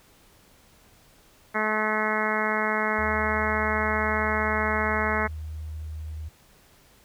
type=harmonic tone; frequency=215.3 Hz; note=A3; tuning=37 cents flat; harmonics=1 / 2 / 3 / 4 / 5 / 6 / 7 / 8 / 9 / 10; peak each=-32 / -32 / -32 / -32 / -32 / -32 / -32 / -32 / -32 / -32 dBFS; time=1.54-5.28 s; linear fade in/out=20 ms
type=tone; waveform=sine; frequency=77.78 Hz; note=D#2; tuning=in tune; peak=-32 dBFS; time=2.98-6.29 s; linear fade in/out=10 ms
effects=pink hiss -57 dBFS RMS until 7.04 s